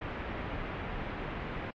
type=low-pass noise; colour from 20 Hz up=pink; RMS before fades=-38 dBFS; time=0.01-1.71 s; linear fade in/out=10 ms; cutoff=2500 Hz; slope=24 dB/octave; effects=AAC 48 kbps